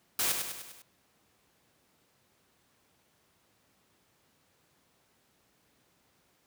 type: noise with echo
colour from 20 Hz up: white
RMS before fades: -29 dBFS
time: 0.19-0.32 s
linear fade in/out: 2 ms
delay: 100 ms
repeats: 5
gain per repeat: -5 dB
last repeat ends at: 0.82 s
effects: pink hiss -69 dBFS RMS until 6.46 s + high-pass 100 Hz 12 dB/octave